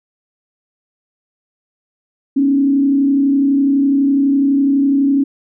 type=tone with frequency modulation; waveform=sine; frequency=276.7 Hz; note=C#4; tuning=3 cents flat; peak=-10 dBFS; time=2.36-5.24 s; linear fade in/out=10 ms; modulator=32 Hz; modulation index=0.5; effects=none